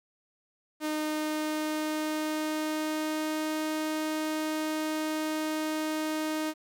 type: tone with pitch glide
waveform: sawtooth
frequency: 307.1 to 310.8 Hz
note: D#4 to D#4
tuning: -23 to -2 cents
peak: -25 dBFS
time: 0.8-6.54 s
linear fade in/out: 50 ms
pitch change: +21 cents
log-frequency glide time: 1.11-3.62 s
effects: 10-bit